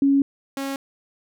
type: tone pair in turn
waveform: sine / sawtooth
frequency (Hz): 277.2 / 273.5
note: C#4 / C#4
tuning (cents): 0 / -23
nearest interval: unison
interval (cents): 23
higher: first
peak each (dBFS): -14 / -22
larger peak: first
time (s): 0.02-0.22 / 0.57-0.76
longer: first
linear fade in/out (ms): 2
effects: none